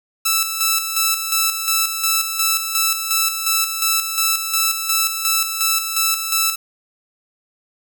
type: tone with tremolo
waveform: 5% pulse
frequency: 1318.5 Hz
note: E6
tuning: in tune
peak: -3 dBFS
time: 0.25-6.56 s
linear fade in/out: 10 ms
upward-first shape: square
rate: 2.8 Hz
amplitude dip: 55%
effects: none